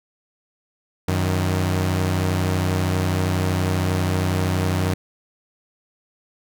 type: tone pair together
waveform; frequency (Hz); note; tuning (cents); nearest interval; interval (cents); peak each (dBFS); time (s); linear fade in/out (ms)
sawtooth; 92.5 / 155.57; F#2 / D#3; 0 / 0; major sixth; 900; -16 / -21; 1.08-4.94; 5
effects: none